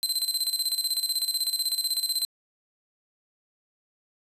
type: tone with tremolo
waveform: sawtooth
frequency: 4088 Hz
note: C8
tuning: 41 cents flat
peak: -20 dBFS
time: 0.03-2.25 s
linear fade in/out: 0 ms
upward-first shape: square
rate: 16 Hz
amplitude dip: 70%
effects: resampled to 32000 Hz + 10-bit